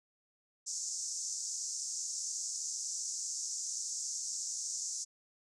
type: band-pass noise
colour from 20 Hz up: pink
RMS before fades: -39 dBFS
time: 0.66-5.05 s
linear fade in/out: 20 ms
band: 5700 to 7600 Hz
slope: 48 dB/octave
effects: none